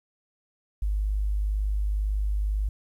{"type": "tone", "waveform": "sine", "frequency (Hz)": 51, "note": "G#1", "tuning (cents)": -31, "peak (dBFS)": -23, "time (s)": [0.82, 2.69], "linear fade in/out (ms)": 5, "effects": ["10-bit"]}